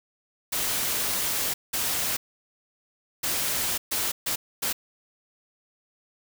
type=noise bursts at uneven times; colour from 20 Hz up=white; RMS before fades=-27 dBFS; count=6; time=0.52-1.54 / 1.73-2.17 / 3.23-3.78 / 3.91-4.12 / 4.26-4.36 / 4.62-4.73 s; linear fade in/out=10 ms; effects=none